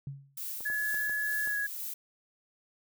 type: tone with exponential decay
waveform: sine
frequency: 138.59 Hz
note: C#3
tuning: in tune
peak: -33 dBFS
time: 0.07-0.4 s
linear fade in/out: 2 ms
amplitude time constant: 71 ms
type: noise with tremolo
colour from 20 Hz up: violet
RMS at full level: -37 dBFS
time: 0.37-1.94 s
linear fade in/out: 5 ms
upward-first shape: triangle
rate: 2.2 Hz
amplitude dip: 50%
type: clicks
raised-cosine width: 1 ms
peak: -34 dBFS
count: 5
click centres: 0.606 / 0.701 / 0.943 / 1.096 / 1.474 s
type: tone with pitch glide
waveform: sine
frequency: 1700 to 1667.9 Hz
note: G#6 to G#6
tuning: +40 to +7 cents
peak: -29 dBFS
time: 0.65-1.67 s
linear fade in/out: 10 ms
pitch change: -33 cents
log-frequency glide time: 1.44-1.56 s
effects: none